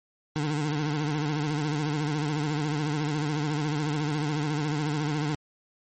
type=tone with vibrato; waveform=25% pulse; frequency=149.8 Hz; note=D3; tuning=35 cents sharp; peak=-22 dBFS; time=0.36-5.35 s; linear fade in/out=0 ms; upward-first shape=sine; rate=14 Hz; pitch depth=77 cents each way; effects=MP3 32 kbps